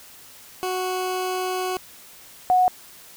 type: tone pair in turn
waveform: 20% pulse / sine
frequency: 369.3 / 733.5 Hz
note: F#4 / F#5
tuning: -3 / -15 cents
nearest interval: octave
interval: 1188 cents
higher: second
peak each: -19 / -14 dBFS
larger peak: second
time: 0.63-1.77 / 2.5-2.68 s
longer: first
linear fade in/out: 0 ms
effects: white hiss -46 dBFS RMS until 3.16 s